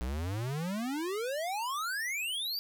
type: exponential sweep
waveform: square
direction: up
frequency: 58.27 to 4805 Hz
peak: -33 dBFS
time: 0.01-2.59 s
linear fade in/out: 0 ms
effects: none